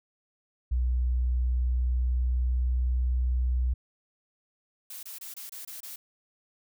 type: tone with pitch glide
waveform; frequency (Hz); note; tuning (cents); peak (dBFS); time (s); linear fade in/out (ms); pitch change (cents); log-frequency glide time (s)
sine; 61.74 to 62.24; B1 to B1; 0 to +14; -23; 0.71-3.74; 10; +14; 1.43-2.93
type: noise bursts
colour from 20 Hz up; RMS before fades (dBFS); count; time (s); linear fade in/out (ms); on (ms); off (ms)
blue; -41; 7; 4.9-5.96; 5; 130; 25
effects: none